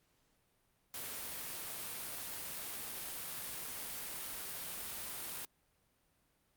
white noise, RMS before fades -43 dBFS, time 0.94-5.45 s, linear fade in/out 2 ms, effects pink hiss -75 dBFS RMS until 6.56 s + Opus 48 kbps

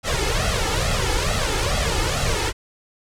pink noise with flanger, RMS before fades -21 dBFS, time 0.03-2.53 s, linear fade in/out 50 ms, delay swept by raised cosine 1.5 to 2.35 ms, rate 2.3 Hz, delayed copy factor +0.8, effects low-pass 8000 Hz 12 dB/octave

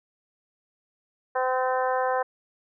harmonic tone, 256.8 Hz, C4, 32 cents flat, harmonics 2 / 3 / 4 / 5 / 6 / 7, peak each -26 / -27 / -29 / -36 / -34 / -38 dBFS, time 1.35-2.23 s, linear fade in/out 10 ms, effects none

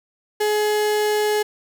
35% pulse tone, 422 Hz, G#4, 28 cents sharp, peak -16 dBFS, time 0.4-1.43 s, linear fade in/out 10 ms, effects 8-bit

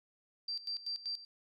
sine tone with tremolo, 4699 Hz, D8, in tune, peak -35 dBFS, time 0.48-1.25 s, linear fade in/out 5 ms, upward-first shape square, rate 5.2 Hz, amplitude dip 80%, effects none

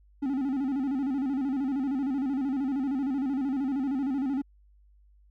triangle tone with vibrato, 270 Hz, C#4, 45 cents flat, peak -24 dBFS, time 0.22-4.42 s, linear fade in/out 10 ms, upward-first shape square, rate 13 Hz, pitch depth 86 cents each way, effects added 50 Hz sine -56 dBFS peak until 5.3 s

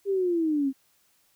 sine linear sweep, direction down, 403.7 to 261.6 Hz, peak -22 dBFS, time 0.05-0.73 s, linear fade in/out 50 ms, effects white hiss -66 dBFS RMS until 1.35 s

